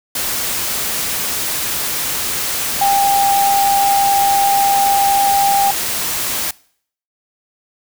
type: tone in noise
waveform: sine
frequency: 796 Hz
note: G5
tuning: 26 cents sharp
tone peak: -11 dBFS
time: 2.81-5.71 s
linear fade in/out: 5 ms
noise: white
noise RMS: -20 dBFS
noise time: 0.15-6.51 s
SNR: +6 dB
effects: noise-tail reverb RT60 0.6 s tail -23 dB re dry